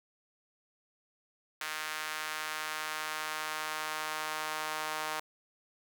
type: tone with high-pass filter sweep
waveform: sawtooth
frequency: 155 Hz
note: D#3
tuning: 6 cents flat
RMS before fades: -37 dBFS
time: 1.61-5.2 s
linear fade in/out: 2 ms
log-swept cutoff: 1500 to 930 Hz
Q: 1.3
effects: none